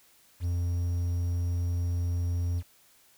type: tone with quantisation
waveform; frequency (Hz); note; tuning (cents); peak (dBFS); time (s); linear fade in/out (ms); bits
triangle; 87; F2; -6; -24; 0.4-2.63; 50; 9
effects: white hiss -61 dBFS RMS until 3.17 s